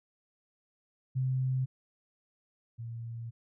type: tone pair in turn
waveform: sine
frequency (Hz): 130 / 115.82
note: C3 / A#2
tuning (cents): -11 / -11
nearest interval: major second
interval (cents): 200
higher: first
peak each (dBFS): -27 / -37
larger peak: first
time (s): 1.15-1.66 / 2.78-3.31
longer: second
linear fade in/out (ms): 20
effects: none